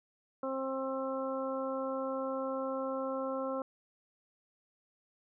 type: harmonic tone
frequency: 265.7 Hz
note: C4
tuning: 27 cents sharp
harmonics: 1 / 2 / 3 / 4 / 5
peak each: -39 / -35 / -46 / -42 / -43 dBFS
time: 0.43-3.62 s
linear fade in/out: 2 ms
effects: none